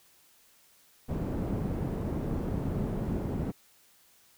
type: low-pass noise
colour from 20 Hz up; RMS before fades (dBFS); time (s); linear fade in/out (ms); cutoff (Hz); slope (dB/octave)
white; -32; 1.08-3.52; 20; 260; 12
effects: white hiss -62 dBFS RMS until 4.37 s